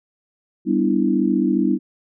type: chord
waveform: sine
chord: E minor seventh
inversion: first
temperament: equal with one note detuned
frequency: 196 / 246.9 / 294.7 / 329.6 Hz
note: G3 / B3 / D4 / E4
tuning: 0 / 0 / +6 / 0 cents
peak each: -21 dBFS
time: 0.65-1.79 s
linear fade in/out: 50 ms
effects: none